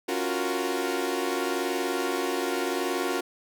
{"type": "chord", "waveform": "sawtooth", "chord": "Gb major seventh", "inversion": "second", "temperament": "equal", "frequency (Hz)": [277.2, 349.2, 370, 466.2], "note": ["Db4", "F4", "Gb4", "Bb4"], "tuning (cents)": [0, 0, 0, 0], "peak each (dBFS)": [-29, -27, -27, -29], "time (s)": [0.08, 3.21], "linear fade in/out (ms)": 10, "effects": []}